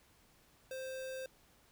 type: tone with sample-and-hold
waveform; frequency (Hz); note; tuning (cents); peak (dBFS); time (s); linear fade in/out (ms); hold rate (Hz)
sine; 523.3; C5; 0; -40; 0.71-1.26; 2; 2100
effects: pink hiss -67 dBFS RMS until 1.71 s